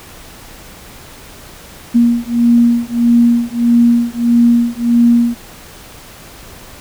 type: beating tone pair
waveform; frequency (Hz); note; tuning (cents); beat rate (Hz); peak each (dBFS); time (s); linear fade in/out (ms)
sine; 235.8 / 237.4; A#3 / A#3; +20 / +32; 1.6; -11; 1.94-5.35; 20
effects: pink hiss -36 dBFS RMS until 6.8 s